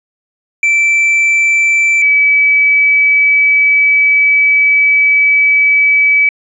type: tone pair in turn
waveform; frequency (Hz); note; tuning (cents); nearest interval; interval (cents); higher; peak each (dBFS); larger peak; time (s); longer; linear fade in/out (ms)
triangle / sine; 2332 / 2291; D7 / D7; -13 / -44; unison; 31; first; -6; neither; 0.63-2.02 / 2.02-6.29; second; 2
effects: resampled to 22050 Hz